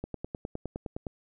click train, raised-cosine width 2 ms, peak -21 dBFS, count 11, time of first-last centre 0.04-1.068 s, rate 9.73 Hz, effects none

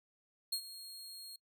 sawtooth tone with ADSR envelope, 4261 Hz, C8, 31 cents sharp, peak -29 dBFS, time 0.52-1.36 s, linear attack 8 ms, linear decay 79 ms, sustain -15 dB, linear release 3 ms, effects noise-tail reverb RT60 0.1 s tail -26 dB re dry

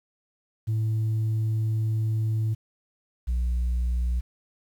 sine tone pair in turn, 110 / 60.82 Hz, A2 / B1, 0 / -26 cents, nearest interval minor seventh, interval 1026 cents, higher first, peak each -20 dBFS, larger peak neither, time 0.67-2.55 / 3.27-4.21 s, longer first, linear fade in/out 20 ms, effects tanh soft clip ceiling -21 dBFS + 9-bit

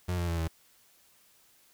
35% pulse tone with pitch steps, 89.4 / 86.65 / 83.99 / 81.41 Hz, F2 / F2 / E2 / E2, +41 / -13 / +33 / -21 cents, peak -27 dBFS, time 0.08-0.48 s, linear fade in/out 10 ms, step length 100 ms, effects white hiss -63 dBFS RMS until 1.73 s

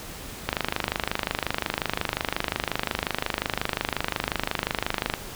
click train, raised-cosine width 0.3 ms, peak -7 dBFS, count 120, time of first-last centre 0.49-5.138 s, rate 25.6 Hz, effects pink hiss -39 dBFS RMS until 5.35 s

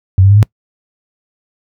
sine tone with pitch steps, 94.5 / 98.12 / 101.87 / 105.77 Hz, F#2 / G2 / G#2 / G#2, +37 / +2 / -33 / +32 cents, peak -3 dBFS, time 0.18-0.428 s, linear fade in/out 0 ms, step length 62 ms, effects noise-tail reverb RT60 0.1 s tail -24 dB re dry + high-pass 60 Hz 12 dB/octave

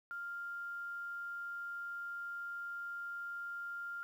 sine tone with quantisation, 1396.9 Hz, F6, in tune, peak -40 dBFS, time 0.11-4.03 s, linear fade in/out 0 ms, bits 11, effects none

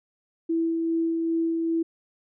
sine tone with tremolo, 329.6 Hz, E4, in tune, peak -21 dBFS, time 0.49-1.83 s, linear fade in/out 10 ms, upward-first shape sine, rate 2.5 Hz, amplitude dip 25%, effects none

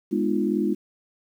sine chord, F half-diminished seventh, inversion first, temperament equal with one note detuned, 207.7 / 246.9 / 305.4 / 349.2 Hz, Ab3 / Cb4 / Eb4 / F4, 0 / 0 / -32 / 0 cents, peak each -25 / -28 / -26 / -26 dBFS, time 0.11-0.75 s, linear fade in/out 20 ms, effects 9-bit

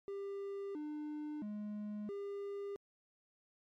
triangle tone with pitch steps, 397.3 / 300.4 / 209.2 / 401.5 Hz, G4 / D4 / G#3 / G4, +23 / +39 / +13 / +41 cents, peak -38 dBFS, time 0.08-2.76 s, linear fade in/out 0 ms, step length 670 ms, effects MP3 64 kbps

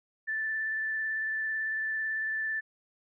sine tone with vibrato, 1760 Hz, A6, in tune, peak -29 dBFS, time 0.27-2.61 s, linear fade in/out 20 ms, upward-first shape square, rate 18 Hz, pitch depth 10 cents each way, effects none

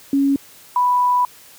sine tone pair in turn, 277.2 / 987.8 Hz, C#4 / B5, 0 / 0 cents, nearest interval octave + minor seventh, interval 2200 cents, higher second, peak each -13 dBFS, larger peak neither, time 0.13-0.36 / 0.76-1.25 s, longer second, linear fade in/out 2 ms, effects white hiss -45 dBFS RMS until 1.58 s + high-pass 60 Hz 12 dB/octave

